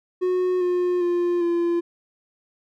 triangle tone with pitch steps, 365.2 / 357.7 / 350.3 / 343.1 Hz, F#4 / F4 / F4 / F4, -23 / +41 / +5 / -31 cents, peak -17 dBFS, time 0.21-1.81 s, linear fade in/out 20 ms, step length 400 ms, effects none

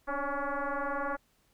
sine tone with frequency modulation, 291.3 Hz, D4, 14 cents flat, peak -30 dBFS, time 0.07-1.17 s, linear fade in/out 20 ms, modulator 281 Hz, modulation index 4.7, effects pink hiss -70 dBFS RMS until 1.53 s

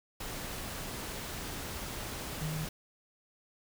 sine tone in noise, 155.56 Hz, D#3, in tune, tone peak -34 dBFS, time 2.41-2.65 s, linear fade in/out 5 ms, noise pink, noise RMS -40 dBFS, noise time 0.2-2.69 s, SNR +3 dB, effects none

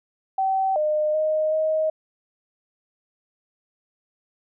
sine tone with pitch steps, 768 / 609 / 621 / 628 Hz, G5 / D#5 / D#5 / D#5, -36 / -37 / -3 / +16 cents, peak -19 dBFS, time 0.38-1.9 s, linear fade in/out 5 ms, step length 380 ms, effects none

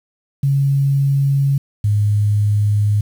sine tone pair in turn, 138.7 / 103.91 Hz, C#3 / G#2, +1 / +1 cents, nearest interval perfect fourth, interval 500 cents, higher first, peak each -12 / -12 dBFS, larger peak neither, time 0.43-1.58 / 1.84-3.01 s, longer second, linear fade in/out 5 ms, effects 7-bit

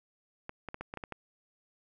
clicks, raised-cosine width 0.5 ms, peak -24 dBFS, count 8, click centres 0.494 / 0.687 / 0.744 / 0.81 / 0.939 / 0.973 / 1.038 / 1.123 s, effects none

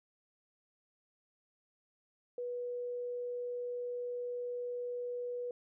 sine tone, 488.3 Hz, B4, 20 cents flat, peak -36 dBFS, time 2.38-5.51 s, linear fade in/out 2 ms, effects none

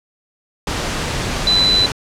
sine tone in noise, 4002 Hz, B7, 22 cents sharp, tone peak -11 dBFS, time 1.47-1.86 s, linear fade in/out 2 ms, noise pink, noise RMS -21 dBFS, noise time 0.67-1.92 s, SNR +7 dB, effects low-pass 7000 Hz 12 dB/octave

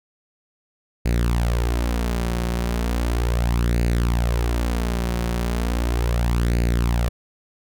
sawtooth tone with flanger, 58.8 Hz, A#1, 16 cents sharp, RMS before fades -21 dBFS, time 1.05-7.09 s, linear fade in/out 10 ms, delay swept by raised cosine 0.44 to 5.44 ms, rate 0.36 Hz, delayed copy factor +0.6, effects none

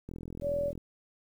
click train, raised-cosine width 3 ms, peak -28 dBFS, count 30, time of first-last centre 0.09-0.777 s, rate 42.2 Hz
sine tone, 572 Hz, D5, 46 cents flat, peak -28 dBFS, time 0.41-0.73 s, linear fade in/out 50 ms
effects 10-bit

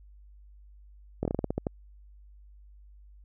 slowing click train, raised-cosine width 2 ms, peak -15 dBFS, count 10, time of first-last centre 1.23-1.668 s, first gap 22 ms, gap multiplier 1.19, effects added 50 Hz sine -50 dBFS peak until 3.24 s

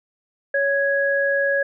sine tone pair together, 558.2 / 1663 Hz, C#5 / G#6, +12 / +2 cents, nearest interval octave + perfect fifth, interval 1890 cents, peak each -20 dBFS, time 0.54-1.63 s, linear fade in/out 5 ms, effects none

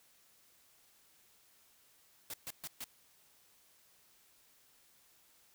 white noise bursts, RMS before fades -43 dBFS, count 4, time 2.3-2.842 s, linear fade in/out 2 ms, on 38 ms, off 130 ms, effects white hiss -67 dBFS RMS until 5.54 s

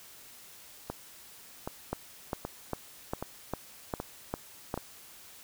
two click trains, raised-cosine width 1 ms, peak -17 / -20 dBFS, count 8 / 6, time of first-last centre 1.93-4.741 / 0.9-4.776 s, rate 2.49 / 1.29 Hz, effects white hiss -52 dBFS RMS until 5.43 s

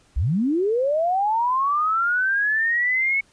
sine linear sweep, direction up, 49.36 to 2217 Hz, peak -18 dBFS, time 0.16-3.21 s, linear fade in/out 10 ms, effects pink hiss -58 dBFS RMS until 3.32 s + resampled to 22050 Hz

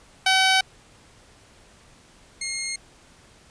10% pulse tone pair in turn, 760 / 2142 Hz, F#5 / C7, +46 / +40 cents, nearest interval octave + tritone, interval 1794 cents, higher second, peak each -8 / -17 dBFS, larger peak first, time 0.26-0.61 / 2.41-2.76 s, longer neither, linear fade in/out 5 ms, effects pink hiss -53 dBFS RMS until 3.5 s + resampled to 22050 Hz

